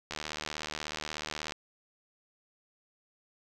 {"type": "click train", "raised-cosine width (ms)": 0.2, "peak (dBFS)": -18, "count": 109, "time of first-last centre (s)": [0.11, 1.522], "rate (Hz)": 76.5, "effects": []}